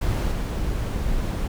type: noise with level steps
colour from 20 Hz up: brown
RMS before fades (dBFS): -22 / -25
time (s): 0.01-1.48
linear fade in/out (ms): 10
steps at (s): 0.31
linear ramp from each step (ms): 10
effects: none